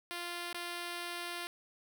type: tone with dropouts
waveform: 5% pulse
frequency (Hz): 348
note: F4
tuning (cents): -6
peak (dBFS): -27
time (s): 0.11-1.47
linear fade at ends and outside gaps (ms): 0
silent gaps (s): 0.529-0.545
effects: none